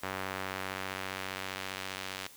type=tone with band-pass filter sweep; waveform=sawtooth; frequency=95.1 Hz; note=F#2; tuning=48 cents sharp; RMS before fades=-39 dBFS; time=0.03-2.27 s; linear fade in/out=5 ms; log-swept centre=1500 to 3400 Hz; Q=0.8; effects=white hiss -54 dBFS RMS until 2.36 s